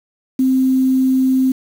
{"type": "tone with quantisation", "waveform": "sine", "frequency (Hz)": 260.9, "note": "C4", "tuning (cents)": -5, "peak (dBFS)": -11, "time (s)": [0.39, 1.52], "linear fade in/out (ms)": 5, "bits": 6, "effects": []}